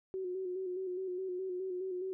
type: tone with vibrato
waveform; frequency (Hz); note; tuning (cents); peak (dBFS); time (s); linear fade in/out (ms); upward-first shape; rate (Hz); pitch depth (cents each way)
sine; 370; F#4; 0; -35; 0.14-2.13; 0; square; 4.8; 40
effects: none